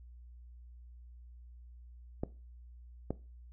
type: clicks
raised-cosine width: 2 ms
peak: -20 dBFS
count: 2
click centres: 2.235 / 3.106 s
effects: noise-tail reverb RT60 0.3 s tail -18 dB re dry + added 60 Hz sine -50 dBFS peak until 3.52 s